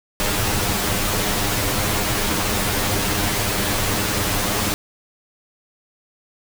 pink noise with comb filter, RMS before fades -21 dBFS, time 0.2-4.74 s, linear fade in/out 0 ms, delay 9.8 ms, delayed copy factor +0.9, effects none

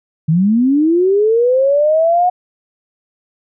sine linear sweep, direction up, 150 to 731 Hz, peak -9 dBFS, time 0.28-2.3 s, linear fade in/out 10 ms, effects none

